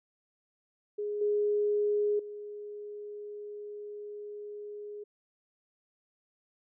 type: tone with level steps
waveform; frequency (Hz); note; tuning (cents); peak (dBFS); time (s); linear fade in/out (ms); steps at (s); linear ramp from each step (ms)
sine; 415.3; G#4; 0; -31 / -25 / -39; 0.98-5.04; 10; 1.21 / 2.19; 5
effects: none